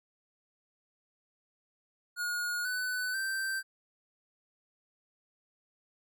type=tone with pitch steps; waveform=square; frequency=1440 / 1499.4 / 1561.3 Hz; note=F#6 / F#6 / G6; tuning=-47 / +23 / -7 cents; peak=-32 dBFS; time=2.16-3.63 s; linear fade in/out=50 ms; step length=490 ms; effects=none